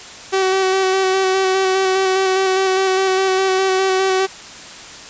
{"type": "tone with vibrato", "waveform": "sawtooth", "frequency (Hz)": 380, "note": "F#4", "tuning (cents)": 46, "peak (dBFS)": -10, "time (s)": [0.32, 4.27], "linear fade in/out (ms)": 20, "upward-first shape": "square", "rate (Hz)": 4.9, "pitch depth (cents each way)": 17, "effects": ["white hiss -35 dBFS RMS until 5.09 s", "resampled to 16000 Hz"]}